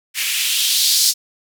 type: noise with band-pass filter sweep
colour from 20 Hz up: violet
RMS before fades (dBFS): -17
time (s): 0.14-1.14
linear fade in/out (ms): 50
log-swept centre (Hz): 2200 to 5000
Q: 2.6
effects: none